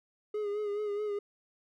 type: tone with vibrato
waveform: triangle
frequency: 415.3 Hz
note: G#4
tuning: in tune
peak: -29 dBFS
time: 0.34-1.19 s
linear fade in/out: 5 ms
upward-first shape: sine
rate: 4.7 Hz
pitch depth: 42 cents each way
effects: none